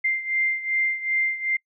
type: beating tone pair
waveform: sine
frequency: 2093 / 2095.6 Hz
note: C7 / C7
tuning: 0 / +2 cents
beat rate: 2.6 Hz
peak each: -23 / -27 dBFS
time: 0.04-1.57 s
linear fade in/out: 10 ms
effects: noise-tail reverb RT60 0.1 s tail -26 dB re dry